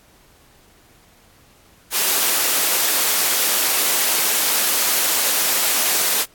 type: high-pass noise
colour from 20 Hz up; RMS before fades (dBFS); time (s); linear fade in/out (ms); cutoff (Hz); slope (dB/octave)
white; -18; 1.91-6.26; 50; 310; 12
effects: pink hiss -53 dBFS RMS until 6.34 s + AAC 64 kbps